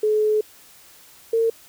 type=tone pair in turn; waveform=sine; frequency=427.7 / 455 Hz; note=A4 / A#4; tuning=-49 / -42 cents; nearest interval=minor second; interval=107 cents; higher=second; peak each=-16 dBFS; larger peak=neither; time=0.03-0.41 / 1.33-1.5 s; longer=first; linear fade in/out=5 ms; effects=white hiss -49 dBFS RMS until 1.68 s